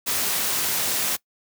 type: noise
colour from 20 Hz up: white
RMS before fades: -24 dBFS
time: 0.06-1.17 s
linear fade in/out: 20 ms
effects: noise-tail reverb RT60 0.1 s tail -22 dB re dry + high-pass 100 Hz 12 dB/octave